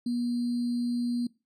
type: tone with sample-and-hold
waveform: sine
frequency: 240.9 Hz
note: B3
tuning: 43 cents flat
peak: -26 dBFS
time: 0.06-1.27 s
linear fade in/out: 5 ms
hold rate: 4410 Hz
effects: noise-tail reverb RT60 0.3 s tail -22 dB re dry + low-pass 8000 Hz 12 dB/octave